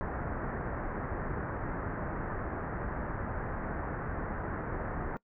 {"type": "low-pass noise", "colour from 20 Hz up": "pink", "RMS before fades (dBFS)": -36, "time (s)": [0.01, 5.17], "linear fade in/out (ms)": 0, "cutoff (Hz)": 1800, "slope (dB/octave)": 48, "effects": ["noise-tail reverb RT60 0.1 s tail -23 dB re dry"]}